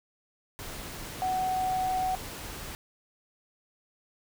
sine tone in noise, 746 Hz, F#5, 14 cents sharp, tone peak -26 dBFS, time 1.22-2.15 s, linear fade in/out 0 ms, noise pink, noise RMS -40 dBFS, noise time 0.59-2.75 s, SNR +11 dB, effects none

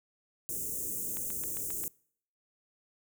white band-stop noise, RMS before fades -36 dBFS, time 0.49-1.88 s, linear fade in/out 0 ms, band 510 to 6600 Hz, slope 48 dB/octave
click train, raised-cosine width 0.3 ms, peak -29 dBFS, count 6, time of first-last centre 1.17-1.838 s, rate 7.49 Hz
effects noise-tail reverb RT60 0.6 s tail -25 dB re dry

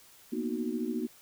sine chord, B major seventh, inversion third, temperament equal, 233.1 / 246.9 / 311.1 / 370 Hz, A#3 / B3 / D#4 / F#4, 0 / 0 / 0 / 0 cents, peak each -35 / -35 / -36 / -37 dBFS, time 0.32-1.07 s, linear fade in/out 10 ms, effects white hiss -57 dBFS RMS until 1.21 s

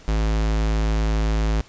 square tone, 53.8 Hz, A1, 38 cents flat, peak -19 dBFS, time 0.08-1.61 s, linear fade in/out 0 ms, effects pink hiss -48 dBFS RMS until 1.68 s + resampled to 16000 Hz

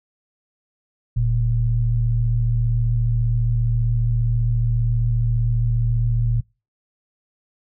sine tone pair together, 40.94 / 115.8 Hz, E1 / A#2, -11 / -11 cents, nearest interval octave + tritone, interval 1800 cents, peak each -21 / -18 dBFS, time 1.16-6.41 s, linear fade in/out 10 ms, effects noise-tail reverb RT60 0.3 s tail -25 dB re dry

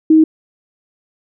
sine tone, 315.7 Hz, D#4, 25 cents sharp, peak -5 dBFS, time 0.1-0.24 s, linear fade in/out 5 ms, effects none

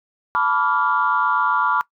sine chord, B half-diminished seventh, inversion third, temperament equal with one note detuned, 880 / 987.8 / 1157.8 / 1396.9 Hz, A5 / B5 / D6 / F6, 0 / 0 / -25 / 0 cents, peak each -25 / -21 / -20 / -21 dBFS, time 0.35-1.81 s, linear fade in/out 0 ms, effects noise-tail reverb RT60 0.1 s tail -20 dB re dry + tanh soft clip ceiling -6 dBFS

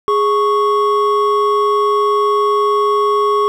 triangle tone pair together, 414.7 / 1107.1 Hz, G#4 / C#6, -3 / -3 cents, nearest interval octave + perfect fourth, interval 1700 cents, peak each -12 dBFS, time 0.08-3.48 s, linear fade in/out 0 ms, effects none

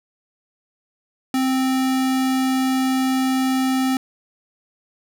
square tone, 261.6 Hz, C4, in tune, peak -18 dBFS, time 1.34-3.97 s, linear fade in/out 2 ms, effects none

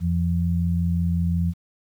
sine tone pair together, 85.98 / 171.5 Hz, F2 / F3, -27 / -31 cents, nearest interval octave, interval 1196 cents, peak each -22 dBFS, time 0-1.54 s, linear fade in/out 50 ms, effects 9-bit

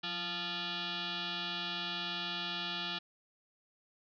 sine tone with frequency modulation, 178.8 Hz, F3, 41 cents sharp, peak -35 dBFS, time 0.03-2.99 s, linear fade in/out 10 ms, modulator 522 Hz, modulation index 7.7, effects none

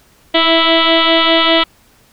sine tone with frequency modulation, 1318.5 Hz, E6, in tune, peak -8 dBFS, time 0.34-1.64 s, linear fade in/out 10 ms, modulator 329 Hz, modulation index 7.1, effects pink hiss -50 dBFS RMS until 2.12 s

